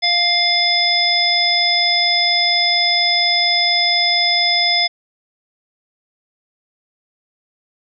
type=harmonic tone with a mistuned harmonic; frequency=700 Hz; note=F5; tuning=4 cents sharp; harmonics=1 / 3 / 5 / 7; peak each=-22 / -19 / -19 / -16 dBFS; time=0.02-4.88 s; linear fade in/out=20 ms; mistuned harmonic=7; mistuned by=+61 cents; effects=none